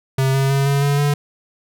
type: tone with pitch steps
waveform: square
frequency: 133.5 / 135.68 / 137.89 / 140.14 / 142.42 / 144.74 Hz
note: C3 / C#3 / C#3 / C#3 / C#3 / D3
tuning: +35 / -37 / -9 / +19 / +47 / -25 cents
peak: -15 dBFS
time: 0.18-1.14 s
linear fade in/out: 5 ms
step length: 160 ms
effects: none